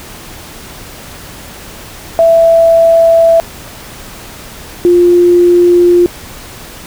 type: tone pair in turn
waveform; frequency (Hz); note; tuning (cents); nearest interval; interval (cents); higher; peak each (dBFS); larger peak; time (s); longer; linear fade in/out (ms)
sine; 663 / 351.2; E5 / F4; +10 / +10; major seventh; 1100; first; -3; neither; 2.19-3.4 / 4.85-6.06; neither; 0
effects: pink hiss -30 dBFS RMS until 6.86 s